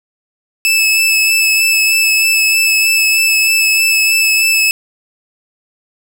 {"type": "tone with vibrato", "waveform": "sawtooth", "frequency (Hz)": 2615, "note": "E7", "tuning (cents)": -15, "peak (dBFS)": -6, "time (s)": [0.65, 4.71], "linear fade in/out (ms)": 0, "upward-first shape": "sine", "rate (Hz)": 3.2, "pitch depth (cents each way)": 15, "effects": []}